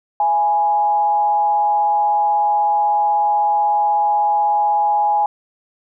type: tone with frequency modulation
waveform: sine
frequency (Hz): 830.6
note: G#5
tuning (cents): 0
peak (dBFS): -13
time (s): 0.2-5.26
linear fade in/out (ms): 2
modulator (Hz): 155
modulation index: 0.37
effects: none